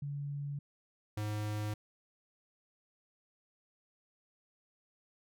sine / square tone pair in turn, 142.8 / 105.66 Hz, D3 / G#2, -48 / +30 cents, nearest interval perfect fourth, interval 522 cents, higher first, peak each -36 / -35 dBFS, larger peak second, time 0.02-0.59 / 1.17-1.74 s, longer neither, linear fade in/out 5 ms, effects none

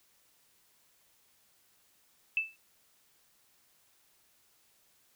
sine tone with exponential decay, 2637 Hz, E7, in tune, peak -23 dBFS, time 2.37-2.56 s, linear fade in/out 1 ms, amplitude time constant 40 ms, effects white hiss -68 dBFS RMS until 5.15 s

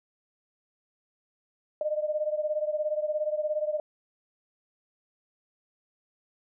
sine beating tone pair, 603 / 620 Hz, D5 / D#5, +46 / -6 cents, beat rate 17 Hz, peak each -28 / -31 dBFS, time 1.81-3.8 s, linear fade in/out 2 ms, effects none

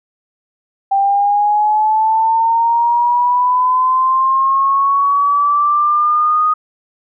sine linear sweep, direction up, 784 to 1244.5 Hz, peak -10 dBFS, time 0.91-6.54 s, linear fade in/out 10 ms, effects none

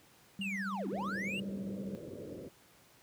sine tone with tremolo, 196 Hz, G3, in tune, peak -35 dBFS, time 0.39-1.95 s, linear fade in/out 0 ms, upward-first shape sine, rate 15 Hz, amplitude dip 50%
triangle linear two-way sweep, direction down then up, 2888 to 229.9 to 2888 Hz, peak -35 dBFS, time 0.41-1.4 s, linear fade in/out 5 ms, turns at 0.88 s
white low-pass noise, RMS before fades -45 dBFS, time 0.91-2.49 s, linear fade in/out 10 ms, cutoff 590 Hz, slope 96 dB/octave
effects pink hiss -62 dBFS RMS until 3.02 s + high-pass 100 Hz 12 dB/octave

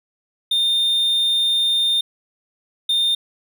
triangle tone bursts at uneven times, 3630 Hz, A#7, 47 cents flat, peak -14 dBFS, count 2, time 0.51-2.01 / 2.89-3.15 s, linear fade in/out 5 ms, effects none

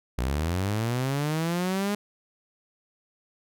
sawtooth linear sweep, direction up, 58.27 to 207.7 Hz, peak -21 dBFS, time 0.18-1.95 s, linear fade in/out 5 ms, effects none

